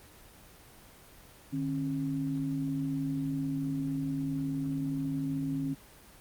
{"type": "tone pair together", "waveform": "sine", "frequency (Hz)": [151.4, 271.6], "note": ["D#3", "C#4"], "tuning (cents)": [-47, -35], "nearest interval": "minor seventh", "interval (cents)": 1012, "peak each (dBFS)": [-34, -31], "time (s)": [1.52, 5.75], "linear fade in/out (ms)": 20, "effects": ["pink hiss -54 dBFS RMS until 6.2 s", "Opus 24 kbps"]}